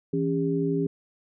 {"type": "tone cluster", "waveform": "sine", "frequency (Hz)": [164.1, 276.1, 403.3], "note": ["E3", "C#4", "G4"], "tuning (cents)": [-8, -7, 49], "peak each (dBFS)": -27, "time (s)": [0.13, 0.87], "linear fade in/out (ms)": 5, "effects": []}